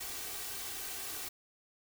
white noise with comb filter, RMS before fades -41 dBFS, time 0-1.29 s, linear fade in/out 10 ms, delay 2.6 ms, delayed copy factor +0.6, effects none

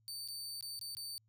sawtooth tone with dropouts, 4572 Hz, D8, 47 cents flat, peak -39 dBFS, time 0.08-1.18 s, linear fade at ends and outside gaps 0 ms, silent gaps 0.277-0.285 / 0.609-0.626 / 0.792-0.813 / 0.95-0.969 s, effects added 110 Hz sine -70 dBFS peak until 1.28 s

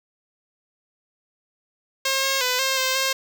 5% pulse tone with pitch steps, 536 / 540 / 501 / 532 / 522 / 533 Hz, C5 / C#5 / B4 / C5 / C5 / C5, +42 / -45 / +25 / +29 / -4 / +32 cents, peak -9 dBFS, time 2.05-3.13 s, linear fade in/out 5 ms, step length 180 ms, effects none

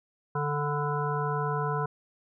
harmonic tone with a mistuned harmonic, 146.83 Hz, D3, in tune, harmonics 1 / 3 / 5 / 7 / 9 / 10, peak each -30 / -33 / -37 / -32 / -37 / -40 dBFS, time 0.35-1.86 s, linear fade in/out 5 ms, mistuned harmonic 7, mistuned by -37 cents, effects none

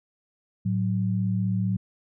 sine tone pair together, 110 / 185.71 Hz, A2 / F#3, 0 / +7 cents, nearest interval major sixth, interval 907 cents, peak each -25 / -25 dBFS, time 0.65-1.77 s, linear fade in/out 10 ms, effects none

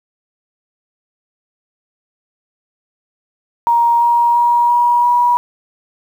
sine tone with pitch steps, 940 / 946.5 / 953.1 / 959.8 / 966.4 Hz, A#5 / A#5 / A#5 / B5 / B5, +14 / +26 / +38 / -50 / -38 cents, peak -9 dBFS, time 3.67-5.37 s, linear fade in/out 0 ms, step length 340 ms, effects 7-bit

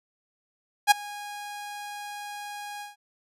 sawtooth tone with ADSR envelope, 823 Hz, G#5, 16 cents flat, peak -8 dBFS, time 0.87-2.96 s, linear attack 41 ms, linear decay 13 ms, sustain -24 dB, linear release 150 ms, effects resampled to 32000 Hz

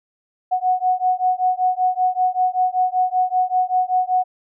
sine beating tone pair, 734 / 739.2 Hz, F#5 / F#5, -14 / -2 cents, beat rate 5.2 Hz, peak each -19 dBFS, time 0.51-4.24 s, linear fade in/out 20 ms, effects none

